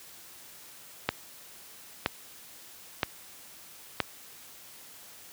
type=click train; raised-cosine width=0.3 ms; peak=-8 dBFS; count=4; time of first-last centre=1.09-4.003 s; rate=1.03 Hz; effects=white hiss -50 dBFS RMS until 5.32 s + high-pass 60 Hz 12 dB/octave